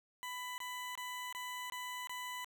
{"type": "tone bursts", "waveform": "20% pulse", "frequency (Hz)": 996, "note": "B5", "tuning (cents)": 14, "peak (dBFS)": -36, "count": 6, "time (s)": [0.23, 2.445], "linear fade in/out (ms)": 0, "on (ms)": 350, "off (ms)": 23, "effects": []}